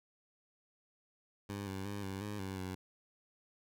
15% pulse tone with pitch steps, 100.8 / 96.1 / 101.5 / 96.4 / 103.8 / 95.8 / 93.2 Hz, G2 / G2 / G#2 / G2 / G#2 / G2 / F#2, +49 / -34 / -39 / -28 / 0 / -39 / +13 cents, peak -33 dBFS, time 1.49-2.75 s, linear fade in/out 5 ms, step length 180 ms, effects none

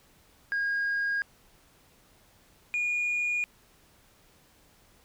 sine tone pair in turn, 1630 / 2438 Hz, G#6 / D#7, -33 / -36 cents, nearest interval perfect fifth, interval 697 cents, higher second, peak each -24 dBFS, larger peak neither, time 0.52-1.22 / 2.74-3.44 s, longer neither, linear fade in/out 0 ms, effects tanh soft clip ceiling -24 dBFS + pink hiss -61 dBFS RMS until 5.04 s

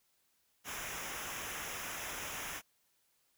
pink noise with comb filter, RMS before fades -42 dBFS, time 0.64-2.62 s, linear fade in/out 50 ms, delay 0.23 ms, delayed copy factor -0.75, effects white hiss -75 dBFS RMS until 3.37 s

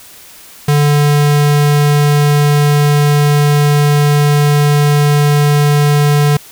square tone, 146.3 Hz, D3, 6 cents flat, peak -8 dBFS, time 0.68-6.37 s, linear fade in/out 5 ms, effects white hiss -37 dBFS RMS until 6.51 s

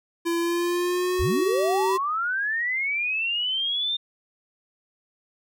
square tone with pitch glide, 338.7 to 382.4 Hz, E4 to G4, +47 to -43 cents, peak -23 dBFS, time 0.25-1.98 s, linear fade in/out 20 ms, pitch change +210 cents, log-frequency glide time 0.39-1.63 s
sine linear sweep, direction up, 40.58 to 3644 Hz, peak -23 dBFS, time 1.19-3.97 s, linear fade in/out 10 ms
effects none

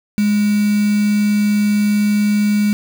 sine tone with quantisation, 207.7 Hz, G#3, in tune, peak -12 dBFS, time 0.18-2.73 s, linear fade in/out 0 ms, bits 4, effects none

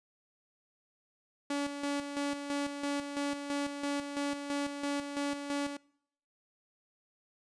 sawtooth tone with tremolo, 285 Hz, C#4, 48 cents sharp, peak -27 dBFS, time 1.5-5.77 s, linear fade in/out 5 ms, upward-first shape square, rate 3 Hz, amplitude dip 55%, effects noise-tail reverb RT60 0.7 s tail -24 dB re dry + resampled to 22050 Hz

